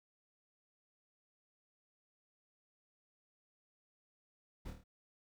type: noise with echo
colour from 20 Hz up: brown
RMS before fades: -45 dBFS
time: 4.65-4.71 s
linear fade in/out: 10 ms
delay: 26 ms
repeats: 5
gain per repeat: -4 dB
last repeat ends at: 4.84 s
effects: none